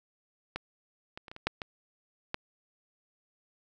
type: clicks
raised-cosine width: 0.3 ms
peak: -18 / -25 / -30 / -27 / -28 / -11 / -20 / -15 dBFS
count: 8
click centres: 0.56 / 1.175 / 1.282 / 1.315 / 1.364 / 1.47 / 1.618 / 2.344 s
effects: none